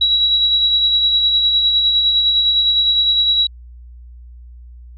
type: tone with tremolo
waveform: sine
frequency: 3888 Hz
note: B7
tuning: 28 cents flat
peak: -10 dBFS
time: 0.01-3.47 s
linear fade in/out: 5 ms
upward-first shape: sine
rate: 9.8 Hz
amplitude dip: 35%
effects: added 60 Hz sine -35 dBFS peak until 4.97 s